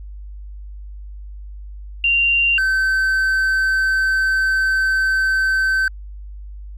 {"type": "tone pair in turn", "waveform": ["sine", "triangle"], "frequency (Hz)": [2772, 1541.4], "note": ["F7", "G6"], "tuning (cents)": [-14, -30], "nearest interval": "minor seventh", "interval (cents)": 1016, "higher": "first", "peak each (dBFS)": -13, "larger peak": "neither", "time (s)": [[2.04, 2.58], [2.58, 5.88]], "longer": "second", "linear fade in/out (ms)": 2, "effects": ["added 50 Hz sine -31 dBFS peak until 6.77 s"]}